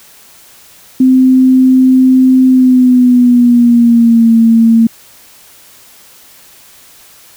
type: tone with pitch glide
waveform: sine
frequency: 258.7 to 227.8 Hz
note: C4 to A#3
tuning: -19 to -40 cents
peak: -3 dBFS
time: 1-4.87 s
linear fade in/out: 5 ms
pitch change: -221 cents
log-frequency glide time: 2.47-4.33 s
effects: white hiss -40 dBFS RMS until 7.36 s